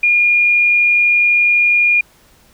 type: tone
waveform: sine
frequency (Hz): 2424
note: D#7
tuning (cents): -46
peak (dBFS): -9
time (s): 0.03-2.01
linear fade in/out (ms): 5
effects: pink hiss -50 dBFS RMS until 2.53 s